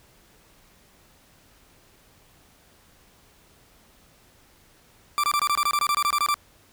40% pulse tone bursts, 1174.7 Hz, D6, in tune, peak -19 dBFS, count 15, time 5.18-6.342 s, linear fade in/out 0 ms, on 56 ms, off 23 ms, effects pink hiss -57 dBFS RMS until 6.72 s

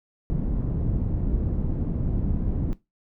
pink low-pass noise, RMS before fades -25 dBFS, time 0.3-2.73 s, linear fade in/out 0 ms, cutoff 220 Hz, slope 12 dB/octave, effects noise-tail reverb RT60 0.2 s tail -18 dB re dry

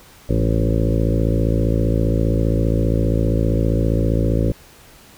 harmonic tone with a mistuned harmonic, 55.1 Hz, A1, 3 cents sharp, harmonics 1 / 2 / 3 / 4 / 5 / 6 / 7 / 8 / 9 / 10, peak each -19 / -20 / -24 / -28 / -25 / -27 / -29 / -31 / -28 / -29 dBFS, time 0.29-4.52 s, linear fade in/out 5 ms, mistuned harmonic 3, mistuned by +43 cents, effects pink hiss -46 dBFS RMS until 5.17 s

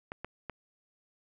clicks, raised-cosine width 0.5 ms, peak -23 dBFS, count 3, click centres 0.119 / 0.246 / 0.497 s, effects none

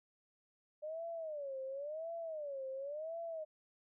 sine tone with vibrato, 596 Hz, D5, 25 cents sharp, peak -40 dBFS, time 0.82-3.45 s, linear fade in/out 20 ms, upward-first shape sine, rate 0.94 Hz, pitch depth 210 cents each way, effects none

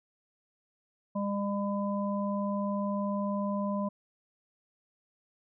harmonic tone, 201.5 Hz, G3, 48 cents sharp, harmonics 1 / 3 / 5, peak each -30 / -35 / -37 dBFS, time 1.15-3.89 s, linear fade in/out 10 ms, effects none

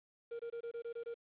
triangle tone bursts, 467.7 Hz, A#4, 6 cents sharp, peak -38 dBFS, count 8, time 0.31-1.143 s, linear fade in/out 10 ms, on 84 ms, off 23 ms, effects resampled to 8000 Hz + 11-bit

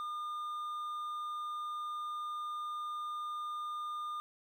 triangle tone with hard clipping, 1211 Hz, D#6, 47 cents flat, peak -38 dBFS, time 0-4.2 s, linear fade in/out 0 ms, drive 7 dB, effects none

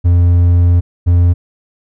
triangle tone pair in turn, 87.31 / 87.31 Hz, F2 / F2, 0 / 0 cents, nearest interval unison, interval 0 cents, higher neither, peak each -4 dBFS, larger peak neither, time 0.04-0.81 / 1.06-1.34 s, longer first, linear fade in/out 20 ms, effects none

